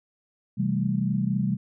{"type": "chord", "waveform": "sine", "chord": "A minor seventh", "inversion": "first", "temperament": "equal", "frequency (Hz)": [130.81, 164.81, 196, 220], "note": ["C3", "E3", "G3", "A3"], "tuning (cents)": [0, 0, 0, 0], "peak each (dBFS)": [-28, -30, -25, -31], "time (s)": [0.57, 1.57], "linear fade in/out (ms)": 20, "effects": []}